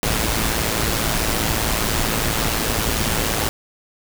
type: noise with amplitude modulation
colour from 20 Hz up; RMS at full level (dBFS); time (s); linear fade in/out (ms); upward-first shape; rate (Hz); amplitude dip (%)
pink; -18; 0.03-3.49; 0; sine; 111; 60
effects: none